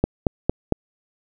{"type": "click train", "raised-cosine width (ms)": 2, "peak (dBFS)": -3, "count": 4, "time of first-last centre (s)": [0.04, 0.723], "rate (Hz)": 4.39, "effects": []}